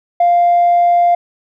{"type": "tone with tanh clipping", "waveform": "triangle", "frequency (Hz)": 698, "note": "F5", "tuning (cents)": -1, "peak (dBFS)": -8, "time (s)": [0.2, 1.15], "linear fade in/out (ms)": 5, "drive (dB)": 5, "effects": []}